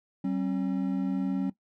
triangle tone pair together, 190.9 / 270 Hz, G3 / C#4, -46 / -45 cents, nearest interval tritone, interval 601 cents, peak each -27 dBFS, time 0.24-1.5 s, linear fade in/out 5 ms, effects noise-tail reverb RT60 0.1 s tail -17 dB re dry

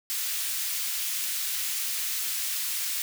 white high-pass noise, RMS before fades -30 dBFS, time 0.1-3.02 s, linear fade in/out 0 ms, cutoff 2000 Hz, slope 12 dB/octave, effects none

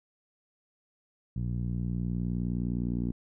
10% pulse tone with low-pass filter sweep, 59.7 Hz, A#1, 42 cents sharp, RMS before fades -31 dBFS, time 1.36-3.12 s, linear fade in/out 5 ms, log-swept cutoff 140 to 250 Hz, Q 1.9, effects none

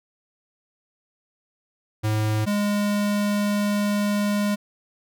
square tone pair in turn, 107.8 / 205.6 Hz, A2 / G#3, -35 / -17 cents, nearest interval major seventh, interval 1118 cents, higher second, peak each -21 dBFS, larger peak neither, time 2.03-2.46 / 2.46-4.56 s, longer second, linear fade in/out 20 ms, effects none

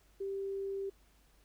sine tone, 392 Hz, G4, in tune, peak -35 dBFS, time 0.2-0.9 s, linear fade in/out 10 ms, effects added 50 Hz sine -65 dBFS peak until 1.44 s + pink hiss -69 dBFS RMS until 1.44 s

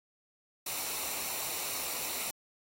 white noise with comb filter, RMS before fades -36 dBFS, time 0.66-2.31 s, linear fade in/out 5 ms, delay 0.61 ms, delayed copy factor -0.5, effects AAC 48 kbps

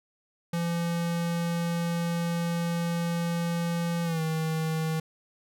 square tone with pitch glide, 170 to 159.53 Hz, F3 to D#3, -46 to +44 cents, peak -27 dBFS, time 0.53-5 s, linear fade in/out 5 ms, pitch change -110 cents, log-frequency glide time 4.04-4.21 s, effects none

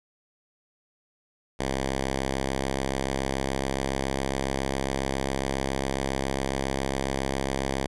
5% pulse tone with pitch glide, 66.8 to 67.3 Hz, C2 to C2, +36 to +49 cents, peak -15 dBFS, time 1.59-7.87 s, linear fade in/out 10 ms, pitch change +13 cents, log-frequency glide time 1.96-4.41 s, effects resampled to 24000 Hz

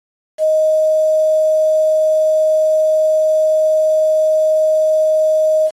sine tone with quantisation, 625 Hz, D#5, 8 cents sharp, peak -10 dBFS, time 0.38-5.71 s, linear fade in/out 50 ms, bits 6, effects AAC 32 kbps

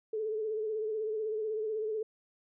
sine tone with vibrato, 433.2 Hz, A4, 27 cents flat, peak -31 dBFS, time 0.13-2.03 s, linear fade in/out 5 ms, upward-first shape sine, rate 16 Hz, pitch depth 47 cents each way, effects none

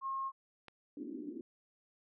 sine tone, 1076 Hz, C6, 48 cents sharp, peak -35 dBFS, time 0.01-0.32 s, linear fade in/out 50 ms
click, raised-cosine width 0.3 ms, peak -34 dBFS, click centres 0.683 s
pink band-pass noise, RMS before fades -44 dBFS, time 0.97-1.41 s, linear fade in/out 2 ms, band 250 to 340 Hz, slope 48 dB/octave
effects none

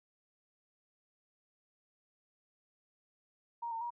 sine tone with pitch steps, 938 / 908 / 951 Hz, A#5 / A#5 / A#5, +11 / -46 / +34 cents, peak -36 dBFS, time 3.62-3.905 s, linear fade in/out 10 ms, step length 95 ms, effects none

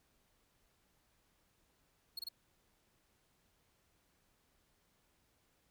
45% pulse tone bursts, 4318 Hz, C#8, 46 cents flat, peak -39 dBFS, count 3, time 2.17-2.288 s, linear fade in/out 5 ms, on 22 ms, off 26 ms, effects pink hiss -75 dBFS RMS until 5.7 s

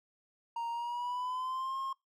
triangle tone with pitch glide, 932.3 to 1070.9 Hz, A#5 to C6, 0 to +40 cents, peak -32 dBFS, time 0.56-1.93 s, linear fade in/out 5 ms, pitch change +240 cents, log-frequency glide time 0.7-1.78 s, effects noise-tail reverb RT60 0.2 s tail -25 dB re dry

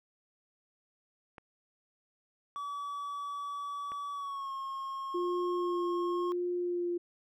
clicks, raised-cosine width 0.5 ms, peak -32 dBFS, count 2, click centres 1.382 / 3.919 s
triangle tone with pitch glide, 1144 to 1079.8 Hz, D6 to C#6, -46 to -46 cents, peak -34 dBFS, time 2.56-6.32 s, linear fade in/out 0 ms, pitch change -100 cents, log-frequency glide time 4.13-4.52 s
sine tone with vibrato, 351.4 Hz, F4, 11 cents sharp, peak -30 dBFS, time 5.14-6.98 s, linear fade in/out 10 ms, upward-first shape sine, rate 0.93 Hz, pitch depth 15 cents each way
effects none

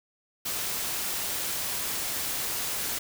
white noise, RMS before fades -31 dBFS, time 0.45-2.99 s, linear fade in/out 10 ms, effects none

